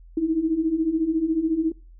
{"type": "beating tone pair", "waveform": "sine", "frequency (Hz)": [311.1, 325.1], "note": ["D#4", "E4"], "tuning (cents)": [0, -24], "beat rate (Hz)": 14, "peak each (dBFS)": [-26, -21], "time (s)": [0.17, 1.72], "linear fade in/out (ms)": 5, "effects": ["noise-tail reverb RT60 0.4 s tail -26 dB re dry", "added 42 Hz sine -44 dBFS peak until 1.99 s"]}